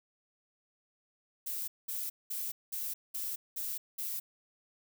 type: noise bursts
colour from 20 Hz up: violet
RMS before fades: -37 dBFS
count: 7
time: 1.46-4.2 s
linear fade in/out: 10 ms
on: 220 ms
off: 200 ms
effects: none